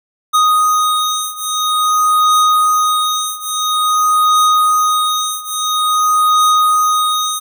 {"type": "beating tone pair", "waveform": "square", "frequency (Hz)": [1244.5, 1244.99], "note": ["D#6", "D#6"], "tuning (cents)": [0, 1], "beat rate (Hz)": 0.49, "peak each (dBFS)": [-14, -16], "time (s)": [0.33, 7.4], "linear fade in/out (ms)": 20, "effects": []}